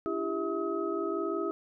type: tone cluster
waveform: sine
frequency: 292.5 / 337.6 / 398.8 / 651 / 1273 Hz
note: D4 / E4 / G4 / E5 / D#6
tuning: -7 / +41 / +30 / -22 / +39 cents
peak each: -40 / -33 / -33 / -40 / -37 dBFS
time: 0.06-1.51 s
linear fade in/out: 0 ms
effects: none